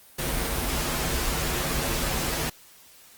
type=noise with comb filter; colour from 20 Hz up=pink; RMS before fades=-27 dBFS; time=0.18-2.5 s; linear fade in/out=10 ms; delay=10 ms; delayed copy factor=-0.7; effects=white hiss -52 dBFS RMS until 3.17 s + Opus 32 kbps